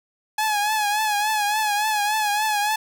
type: tone with vibrato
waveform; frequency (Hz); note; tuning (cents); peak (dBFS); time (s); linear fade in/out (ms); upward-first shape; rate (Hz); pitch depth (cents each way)
sawtooth; 844; G#5; +28; -16; 0.38-2.76; 5; triangle; 3.5; 69
effects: 9-bit